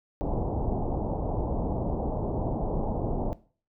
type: low-pass noise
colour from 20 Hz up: pink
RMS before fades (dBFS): -29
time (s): 0.21-3.33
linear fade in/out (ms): 0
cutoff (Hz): 880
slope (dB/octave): 48
effects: noise-tail reverb RT60 0.4 s tail -18 dB re dry